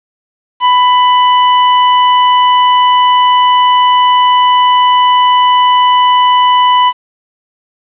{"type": "tone", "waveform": "45% pulse", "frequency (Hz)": 994, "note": "B5", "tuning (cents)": 11, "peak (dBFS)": -5, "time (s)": [0.6, 6.93], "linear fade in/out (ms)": 50, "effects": ["resampled to 8000 Hz", "7-bit"]}